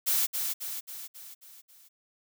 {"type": "noise with echo", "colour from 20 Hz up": "blue", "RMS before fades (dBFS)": -26, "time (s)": [0.06, 0.27], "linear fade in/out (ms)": 20, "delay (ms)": 270, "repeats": 6, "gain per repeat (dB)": -5, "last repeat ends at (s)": 1.89, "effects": []}